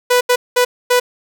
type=tone bursts at uneven times; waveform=sawtooth; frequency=493.9 Hz; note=B4; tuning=in tune; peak=-6 dBFS; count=4; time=0.1-0.21 / 0.29-0.36 / 0.56-0.65 / 0.9-1 s; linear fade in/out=10 ms; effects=none